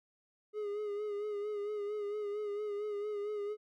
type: tone with vibrato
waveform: triangle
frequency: 415.3 Hz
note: G#4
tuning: in tune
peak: -33 dBFS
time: 0.53-3.57 s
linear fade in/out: 50 ms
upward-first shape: sine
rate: 4.4 Hz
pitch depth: 42 cents each way
effects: none